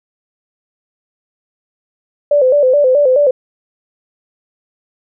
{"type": "tone with vibrato", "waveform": "sine", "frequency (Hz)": 546, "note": "C#5", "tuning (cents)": -26, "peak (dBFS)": -7, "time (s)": [2.31, 3.31], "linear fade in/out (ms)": 5, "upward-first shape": "square", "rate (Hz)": 4.7, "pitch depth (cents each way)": 110, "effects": []}